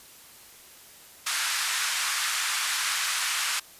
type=band-pass noise; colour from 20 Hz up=pink; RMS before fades=-28 dBFS; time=1.26-3.6 s; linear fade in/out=10 ms; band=1200 to 11000 Hz; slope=24 dB/octave; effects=white hiss -50 dBFS RMS until 3.79 s + resampled to 32000 Hz